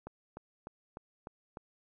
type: click train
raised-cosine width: 1 ms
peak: -29 dBFS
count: 6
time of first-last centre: 0.07-1.572 s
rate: 3.33 Hz
effects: none